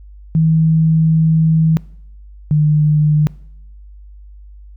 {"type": "tone pair in turn", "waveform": "sine", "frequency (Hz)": [160, 151.02], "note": ["D#3", "D3"], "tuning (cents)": [49, 49], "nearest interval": "minor second", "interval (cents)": 100, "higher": "first", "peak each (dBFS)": -9, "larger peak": "neither", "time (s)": [[0.35, 1.77], [2.51, 3.27]], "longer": "first", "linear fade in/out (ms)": 0, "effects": ["noise-tail reverb RT60 0.7 s tail -22 dB re dry", "added 50 Hz sine -35 dBFS peak until 4.76 s"]}